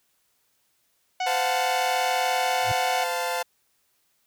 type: harmonic tone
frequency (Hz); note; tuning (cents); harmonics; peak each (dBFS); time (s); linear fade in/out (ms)
739; F#5; -2; 1 / 2 / 3 / 4 / 5 / 6 / 7 / 8 / 9 / 10; -25 / -38 / -33 / -36 / -45 / -42 / -44 / -45 / -49 / -54; 1.2-3.04; 5
type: chord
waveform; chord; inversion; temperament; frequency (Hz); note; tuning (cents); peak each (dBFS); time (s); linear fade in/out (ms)
sawtooth; F major; second; equal with one note detuned; 513.7 / 698.5 / 880; C5 / F5 / A5; -32 / 0 / 0; -26; 1.26-3.43; 10
type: tone with exponential growth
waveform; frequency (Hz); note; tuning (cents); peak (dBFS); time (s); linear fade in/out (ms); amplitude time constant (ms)
triangle; 108.5; A2; -24; -22; 2.61-2.72; 5; 23
effects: white hiss -69 dBFS RMS until 4.26 s